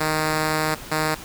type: tone pair in turn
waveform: 5% pulse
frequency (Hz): 155.56 / 155.56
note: D#3 / D#3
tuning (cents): 0 / 0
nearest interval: unison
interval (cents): 0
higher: neither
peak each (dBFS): -9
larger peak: neither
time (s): 0-0.75 / 0.91-1.15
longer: first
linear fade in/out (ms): 10
effects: pink hiss -38 dBFS RMS until 1.24 s